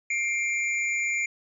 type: tone cluster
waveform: sine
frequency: 2122 / 2350 / 6870 Hz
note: C7 / D7 / A8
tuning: +24 / +1 / -42 cents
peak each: -28 / -27 / -35 dBFS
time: 0.1-1.26 s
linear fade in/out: 5 ms
effects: none